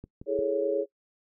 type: click train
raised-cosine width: 3 ms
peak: -29 dBFS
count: 3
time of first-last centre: 0.04-0.39 s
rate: 5.71 Hz
type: chord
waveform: sine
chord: A major seventh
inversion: second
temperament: equal with one note detuned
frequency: 329.6 / 415.3 / 445.1 / 554.4 Hz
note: E4 / G#4 / A4 / C#5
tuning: 0 / 0 / +20 / 0 cents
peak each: -34 / -28 / -32 / -28 dBFS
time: 0.26-0.86 s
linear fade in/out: 50 ms
effects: noise-tail reverb RT60 0.1 s tail -21 dB re dry